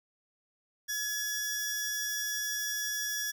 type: tone pair together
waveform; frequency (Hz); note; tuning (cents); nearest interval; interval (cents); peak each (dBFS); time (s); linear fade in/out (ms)
sawtooth; 1694 / 5698; G#6 / F8; +34 / +34; octave + major sixth; 2100; -31 / -32; 0.88-3.32; 20
effects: none